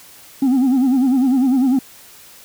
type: tone with vibrato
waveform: sine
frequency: 260.4 Hz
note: C4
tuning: 8 cents flat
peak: -9 dBFS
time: 0.42-1.79 s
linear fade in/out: 5 ms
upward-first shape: sine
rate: 10 Hz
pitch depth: 110 cents each way
effects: tanh soft clip ceiling -11 dBFS + white hiss -43 dBFS RMS until 2.44 s